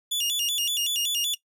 sawtooth tone with vibrato, 3136 Hz, G7, in tune, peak -21 dBFS, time 0.11-1.35 s, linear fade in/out 10 ms, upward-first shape square, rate 5.3 Hz, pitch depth 170 cents each way, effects noise-tail reverb RT60 0.1 s tail -18 dB re dry

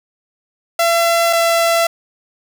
sawtooth tone pair in turn, 676 / 672.1 Hz, E5 / E5, +43 / +33 cents, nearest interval unison, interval 10 cents, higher first, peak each -8 dBFS, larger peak neither, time 0.79-1.33 / 1.33-1.87 s, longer neither, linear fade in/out 5 ms, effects none

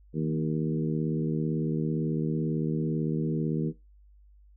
harmonic tone with a mistuned harmonic, 77.9 Hz, D#2, 3 cents sharp, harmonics 2 / 3 / 4 / 5 / 6, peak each -28 / -32 / -34 / -36 / -38 dBFS, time 0.13-3.73 s, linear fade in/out 50 ms, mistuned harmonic 2, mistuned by +26 cents, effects noise-tail reverb RT60 0.2 s tail -17 dB re dry + added 50 Hz sine -53 dBFS peak until 4.56 s

